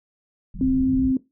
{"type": "low-pass noise", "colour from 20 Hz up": "pink", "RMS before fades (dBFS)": -30, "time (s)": [0.54, 1.12], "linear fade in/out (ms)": 10, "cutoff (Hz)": 200, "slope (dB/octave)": 48}
{"type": "tone", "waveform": "sine", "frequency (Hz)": 261.6, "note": "C4", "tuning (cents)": 0, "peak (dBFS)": -17, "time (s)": [0.61, 1.17], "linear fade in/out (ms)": 2}
{"effects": ["noise-tail reverb RT60 0.2 s tail -18 dB re dry"]}